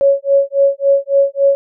sine tone with tremolo, 555 Hz, C#5, 2 cents sharp, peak -6 dBFS, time 0.01-1.55 s, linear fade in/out 0 ms, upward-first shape sine, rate 3.6 Hz, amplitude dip 100%, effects none

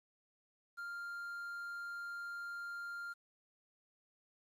triangle tone with quantisation, 1396.9 Hz, F6, in tune, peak -40 dBFS, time 0.77-3.14 s, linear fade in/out 20 ms, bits 11, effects resampled to 32000 Hz

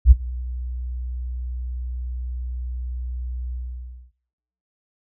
sine tone with ADSR envelope, 61.74 Hz, B1, in tune, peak -3 dBFS, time 0.05-4.12 s, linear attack 62 ms, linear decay 21 ms, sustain -23 dB, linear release 590 ms, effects noise-tail reverb RT60 0.8 s tail -19 dB re dry

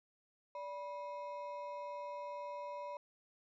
triangle ring-modulated tone, 780 Hz, G5, 9 cents flat, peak -37 dBFS, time 0.55-2.97 s, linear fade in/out 2 ms, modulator 199 Hz, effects resampled to 16000 Hz

